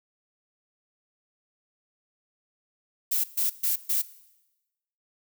violet noise bursts, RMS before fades -25 dBFS, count 4, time 3.11-4.02 s, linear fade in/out 10 ms, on 130 ms, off 130 ms, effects noise-tail reverb RT60 1.0 s tail -18 dB re dry

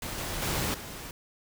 pink noise with level steps, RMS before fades -36 / -34 / -30 / -41 dBFS, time 0.02-1.11 s, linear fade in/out 2 ms, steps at 0.18 / 0.42 / 0.74 s, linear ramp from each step 2 ms, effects none

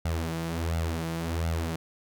sawtooth tone with flanger, 82.41 Hz, E2, in tune, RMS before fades -30 dBFS, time 0.05-1.76 s, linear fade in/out 5 ms, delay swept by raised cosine 1.4 to 6.4 ms, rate 1.4 Hz, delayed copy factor +0.7, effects none

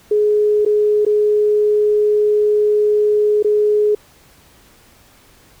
sine tone with dropouts, 420.1 Hz, G#4, 20 cents sharp, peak -11 dBFS, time 0.11-3.95 s, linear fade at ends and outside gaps 5 ms, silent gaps 0.651-0.661 / 1.051-1.064 / 3.427-3.445 s, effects pink hiss -49 dBFS RMS until 5.6 s

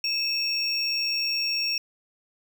triangle tone pair together, 2615 / 5541 Hz, E7 / F8, -15 / -15 cents, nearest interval octave + minor second, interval 1300 cents, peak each -28 / -24 dBFS, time 0.04-1.78 s, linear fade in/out 2 ms, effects none

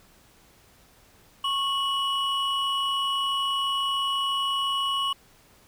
triangle tone pair together, 1100 / 2937 Hz, C#6 / F#7, -14 / -13 cents, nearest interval octave + perfect fourth, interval 1701 cents, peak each -25 dBFS, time 1.44-5.13 s, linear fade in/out 5 ms, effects pink hiss -57 dBFS RMS until 5.67 s

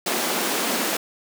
pink high-pass noise, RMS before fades -24 dBFS, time 0.06-0.97 s, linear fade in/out 5 ms, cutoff 200 Hz, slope 48 dB/octave, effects none

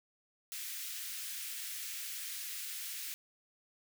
white high-pass noise, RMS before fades -42 dBFS, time 0.52-3.14 s, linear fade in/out 0 ms, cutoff 1700 Hz, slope 24 dB/octave, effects none

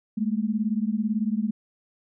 sine beating tone pair, 207.7 / 225.7 Hz, G#3 / A3, 0 / +44 cents, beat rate 18 Hz, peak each -25 / -26 dBFS, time 0.17-1.51 s, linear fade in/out 10 ms, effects none

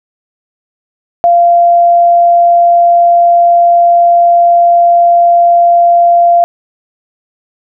sine tone, 691 Hz, F5, 19 cents flat, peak -3 dBFS, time 1.24-6.44 s, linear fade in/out 0 ms, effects none

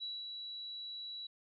sine tone with ADSR envelope, 3920 Hz, B7, 14 cents flat, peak -38 dBFS, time 0-1.27 s, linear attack 29 ms, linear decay 210 ms, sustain -4 dB, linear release 6 ms, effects none

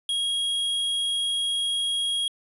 square tone, 3286 Hz, G#7, 19 cents flat, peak -24 dBFS, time 0.09-2.28 s, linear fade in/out 2 ms, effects resampled to 24000 Hz + 9-bit

